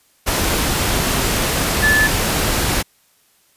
sine tone in noise, 1737 Hz, A6, 23 cents flat, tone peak -12 dBFS, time 1.82-2.08 s, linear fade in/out 20 ms, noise pink, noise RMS -18 dBFS, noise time 0.26-2.83 s, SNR +3 dB, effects white hiss -57 dBFS RMS until 3.56 s + resampled to 32000 Hz

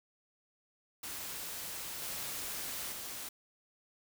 white noise with level steps, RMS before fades -42 / -40 / -43 dBFS, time 1.03-3.29 s, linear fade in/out 5 ms, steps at 2.02 / 2.92 s, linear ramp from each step 2 ms, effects none

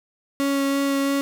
35% pulse tone with vibrato, 277.2 Hz, C#4, in tune, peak -18 dBFS, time 0.4-1.21 s, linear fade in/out 0 ms, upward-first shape sine, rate 3 Hz, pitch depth 9 cents each way, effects none

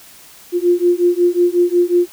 sine beating tone pair, 349 / 354.5 Hz, F4 / F4, -1 / +26 cents, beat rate 5.5 Hz, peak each -14 dBFS, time 0.52-2.08 s, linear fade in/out 50 ms, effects white hiss -42 dBFS RMS until 2.12 s

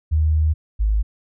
sine tone pair in turn, 77.78 / 52.62 Hz, D#2 / G#1, 0 / +23 cents, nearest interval perfect fifth, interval 677 cents, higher first, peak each -14 / -15 dBFS, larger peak first, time 0.11-0.54 / 0.79-1.03 s, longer first, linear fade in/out 20 ms, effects none

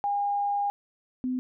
sine tone pair in turn, 811 / 254.1 Hz, G#5 / B3, -41 / +49 cents, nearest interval octave + minor sixth, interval 2010 cents, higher first, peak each -24 / -26 dBFS, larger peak first, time 0.04-0.7 / 1.24-1.39 s, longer first, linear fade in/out 0 ms, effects none

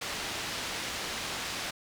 white low-pass noise, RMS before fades -36 dBFS, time 0.01-1.71 s, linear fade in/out 10 ms, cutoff 4700 Hz, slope 12 dB/octave, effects none

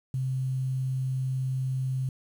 sine tone with quantisation, 130.81 Hz, C3, in tune, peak -26 dBFS, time 0.14-2.09 s, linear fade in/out 2 ms, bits 9, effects none

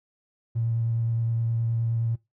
triangle tone with vibrato, 115.2 Hz, A#2, 20 cents flat, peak -19 dBFS, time 0.55-2.16 s, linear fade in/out 20 ms, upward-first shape sine, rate 9.6 Hz, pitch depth 14 cents each way, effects noise-tail reverb RT60 0.2 s tail -23 dB re dry + tanh soft clip ceiling -20 dBFS

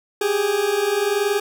40% pulse tone pair together, 393.3 / 414.1 Hz, G4 / G#4, +6 / -5 cents, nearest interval minor second, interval 89 cents, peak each -22 / -19 dBFS, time 0.21-1.4 s, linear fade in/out 5 ms, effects none

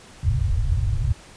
white low-pass noise, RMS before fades -21 dBFS, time 0.23-1.13 s, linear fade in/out 2 ms, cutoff 130 Hz, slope 96 dB/octave, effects pink hiss -46 dBFS RMS until 1.36 s + resampled to 22050 Hz

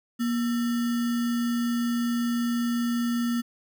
sine tone with sample-and-hold, 237.6 Hz, A#3, 33 cents sharp, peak -23 dBFS, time 0.19-3.42 s, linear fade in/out 20 ms, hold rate 1575 Hz, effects none

